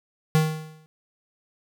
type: tone with exponential decay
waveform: square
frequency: 156.5 Hz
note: D#3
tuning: 10 cents sharp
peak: -15 dBFS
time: 0.35-0.86 s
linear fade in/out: 0 ms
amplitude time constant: 110 ms
effects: none